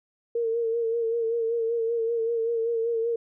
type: tone with vibrato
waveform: sine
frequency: 459.8 Hz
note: A#4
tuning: 24 cents flat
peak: -23 dBFS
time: 0.35-3.16 s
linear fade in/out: 5 ms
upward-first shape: sine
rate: 5.2 Hz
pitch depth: 42 cents each way
effects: none